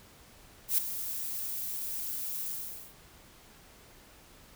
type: noise with ADSR envelope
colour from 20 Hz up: violet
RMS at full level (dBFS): -24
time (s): 0.68-2.95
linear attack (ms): 100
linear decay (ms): 6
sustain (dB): -12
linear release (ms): 470
effects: pink hiss -56 dBFS RMS until 4.55 s